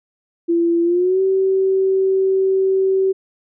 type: tone with pitch glide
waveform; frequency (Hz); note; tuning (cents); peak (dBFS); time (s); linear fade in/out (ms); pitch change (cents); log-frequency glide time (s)
sine; 339 to 382.7; E4 to G4; +49 to -42; -13; 0.48-3.13; 20; +209; 0.83-1.21
effects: none